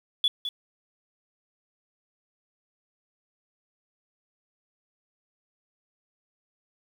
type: tone with echo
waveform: sine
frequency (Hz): 3424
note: A7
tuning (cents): -48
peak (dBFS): -18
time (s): 0.24-0.28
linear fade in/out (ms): 2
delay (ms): 210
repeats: 1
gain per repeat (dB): -10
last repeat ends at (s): 0.49
effects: tanh soft clip ceiling -14 dBFS + 8-bit